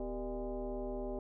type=tone with frequency modulation; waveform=sine; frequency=174.61 Hz; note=F3; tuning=in tune; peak=-36 dBFS; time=0-1.19 s; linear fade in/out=2 ms; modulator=213 Hz; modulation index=2.4; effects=none